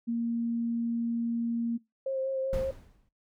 sine tone, 233.1 Hz, A#3, in tune, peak -27 dBFS, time 0.07-1.78 s, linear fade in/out 20 ms
sine tone with vibrato, 532 Hz, C5, 29 cents sharp, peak -28 dBFS, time 2.06-2.71 s, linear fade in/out 5 ms, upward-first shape sine, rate 5.1 Hz, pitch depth 17 cents each way
brown noise with exponential decay, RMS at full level -31 dBFS, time 2.53-3.09 s, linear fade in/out 2 ms, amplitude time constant 120 ms
effects noise-tail reverb RT60 0.2 s tail -21 dB re dry

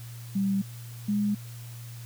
sine tone pair in turn, 196 / 206.3 Hz, G3 / G#3, 0 / -11 cents, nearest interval minor second, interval 89 cents, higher second, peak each -23 dBFS, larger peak neither, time 0.35-0.62 / 1.08-1.35 s, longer neither, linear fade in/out 10 ms, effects added 118 Hz sine -39 dBFS peak until 2.05 s + white hiss -50 dBFS RMS until 2.05 s

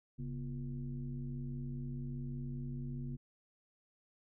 sine tone with frequency modulation, 136.9 Hz, C#3, 21 cents flat, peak -38 dBFS, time 0.18-3.17 s, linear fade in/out 20 ms, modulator 105 Hz, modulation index 1, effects none

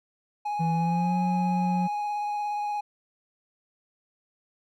triangle tone with vibrato, 830.6 Hz, G#5, in tune, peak -25 dBFS, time 0.45-2.81 s, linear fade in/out 10 ms, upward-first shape triangle, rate 17 Hz, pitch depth 16 cents each way
triangle tone with pitch glide, 164.81 to 180.77 Hz, E3 to F#3, 0 to -40 cents, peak -22 dBFS, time 0.59-1.88 s, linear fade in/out 20 ms, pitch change +160 cents, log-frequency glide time 0.73-1.15 s
effects none

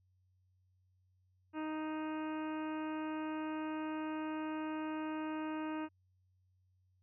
harmonic tone with a mistuned harmonic, 311.1 Hz, D#4, in tune, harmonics 1 / 2 / 3 / 4 / 5 / 6 / 7 / 8 / 9, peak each -38 / -48 / -46 / -50 / -52 / -59 / -61 / -56 / -59 dBFS, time 1.53-5.89 s, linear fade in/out 50 ms, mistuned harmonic 7, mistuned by -17 cents, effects added 92 Hz sine -70 dBFS peak until 7.02 s

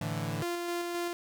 sawtooth chord, A suspended fourth, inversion none, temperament equal, 110 / 146.83 / 164.81 Hz, A2 / D3 / E3, 0 / 0 / 0 cents, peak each -32 dBFS, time 0.01-0.43 s, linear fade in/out 5 ms
sawtooth tone with tremolo, 346.7 Hz, F4, 13 cents flat, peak -27 dBFS, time 0.42-1.13 s, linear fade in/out 0 ms, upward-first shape square, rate 3.8 Hz, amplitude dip 25%
effects none

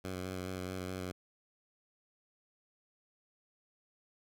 10% pulse tone with vibrato, 92.5 Hz, F#2, in tune, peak -30 dBFS, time 0.04-1.12 s, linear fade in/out 10 ms, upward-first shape square, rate 4.7 Hz, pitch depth 21 cents each way, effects none

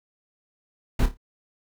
brown noise with echo, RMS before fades -19 dBFS, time 0.99-1.06 s, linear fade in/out 5 ms, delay 28 ms, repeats 4, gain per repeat -9 dB, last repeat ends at 1.172 s, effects none

